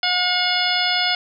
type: harmonic tone with a mistuned harmonic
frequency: 722 Hz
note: F#5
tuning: 43 cents flat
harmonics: 1 / 2 / 3 / 4 / 5 / 6 / 7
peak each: -25 / -25 / -25 / -25 / -25 / -25 / -25 dBFS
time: 0.03-1.15 s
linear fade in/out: 2 ms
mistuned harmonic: 5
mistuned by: -75 cents
effects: none